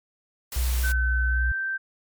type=noise; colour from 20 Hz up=white; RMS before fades=-34 dBFS; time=0.52-0.92 s; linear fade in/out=2 ms
type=tone; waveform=sine; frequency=62 Hz; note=B1; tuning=7 cents sharp; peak=-21 dBFS; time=0.56-1.52 s; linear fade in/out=5 ms
type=tone with pitch glide; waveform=sine; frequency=1525 to 1562.4 Hz; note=G6 to G6; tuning=-48 to -6 cents; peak=-25 dBFS; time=0.83-1.78 s; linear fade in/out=20 ms; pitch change=+42 cents; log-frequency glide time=1.28-1.47 s
effects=MP3 96 kbps